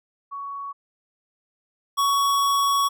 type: tone pair in turn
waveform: sine / square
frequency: 1119 / 1119 Hz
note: C#6 / C#6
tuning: +16 / +16 cents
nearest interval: unison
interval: 0 cents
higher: neither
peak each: -30 / -19 dBFS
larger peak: second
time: 0.31-0.73 / 1.97-2.89 s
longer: second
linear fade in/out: 20 ms
effects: none